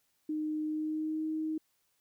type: tone with pitch glide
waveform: sine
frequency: 307.5 to 313.8 Hz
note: D#4 to D#4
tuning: -20 to +15 cents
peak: -31 dBFS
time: 0.29-1.58 s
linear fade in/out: 5 ms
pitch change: +35 cents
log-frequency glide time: 0.64-1.25 s
effects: white hiss -75 dBFS RMS until 2 s